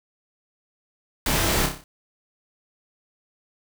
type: noise with echo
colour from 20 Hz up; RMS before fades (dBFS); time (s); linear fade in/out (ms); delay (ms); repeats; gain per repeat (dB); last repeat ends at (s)
pink; -23; 1.26-1.66; 2; 30; 6; -5; 1.84
effects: none